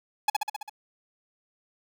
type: tone with echo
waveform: 45% pulse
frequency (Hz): 844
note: G#5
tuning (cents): +28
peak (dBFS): -19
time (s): 0.28-0.3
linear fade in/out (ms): 5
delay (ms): 66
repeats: 6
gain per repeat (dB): -3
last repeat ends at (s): 0.696
effects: none